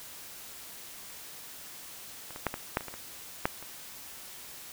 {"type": "clicks", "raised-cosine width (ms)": 0.5, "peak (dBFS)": [-30, -25, -12, -19, -11, -26, -24, -27, -10, -29], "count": 10, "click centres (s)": [2.307, 2.361, 2.467, 2.541, 2.771, 2.808, 2.883, 2.94, 3.455, 3.626], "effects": ["white hiss -46 dBFS RMS until 4.72 s"]}